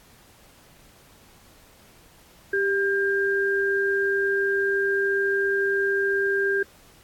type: tone pair together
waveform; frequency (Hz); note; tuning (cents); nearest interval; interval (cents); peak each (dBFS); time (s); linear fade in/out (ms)
sine; 394.2 / 1600; G4 / G6; +10 / +35; 2 octaves; 2425; -23; 2.53-6.63; 5
effects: pink hiss -54 dBFS RMS until 7.03 s + AAC 64 kbps